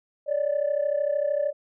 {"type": "tone pair together", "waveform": "sine", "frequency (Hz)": [565, 598.2], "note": ["C#5", "D5"], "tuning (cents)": [33, 32], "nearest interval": "minor second", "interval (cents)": 99, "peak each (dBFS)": -24, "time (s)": [0.26, 1.53], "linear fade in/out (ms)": 50, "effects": ["tanh soft clip ceiling -17 dBFS"]}